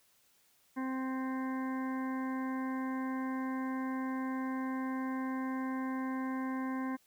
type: harmonic tone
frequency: 261.6 Hz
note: C4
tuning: in tune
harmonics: 1 / 2 / 3 / 4 / 6 / 7 / 8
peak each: -34 / -48 / -47 / -43 / -49 / -51 / -54 dBFS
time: 0.76-6.97 s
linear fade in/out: 20 ms
effects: white hiss -69 dBFS RMS until 7.06 s